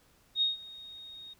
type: tone with ADSR envelope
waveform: sine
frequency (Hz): 3729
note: A#7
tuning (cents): 0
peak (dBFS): -23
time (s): 0.35-1.34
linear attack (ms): 66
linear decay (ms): 150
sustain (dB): -21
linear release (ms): 12
effects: pink hiss -65 dBFS RMS until 1.39 s